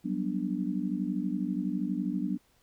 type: chord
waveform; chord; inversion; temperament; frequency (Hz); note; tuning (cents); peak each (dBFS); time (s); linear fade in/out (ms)
sine; G major seventh; third; just; 183.75 / 196 / 245 / 294; F#3 / G3 / B3 / D4; -12 / 0 / -14 / +2; -34; 0.04-2.38; 20
effects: pink hiss -67 dBFS RMS until 2.62 s